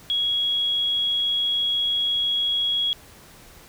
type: tone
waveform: sine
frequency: 3322 Hz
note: G#7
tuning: in tune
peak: -20 dBFS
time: 0.1-2.93 s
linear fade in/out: 0 ms
effects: pink hiss -48 dBFS RMS until 3.68 s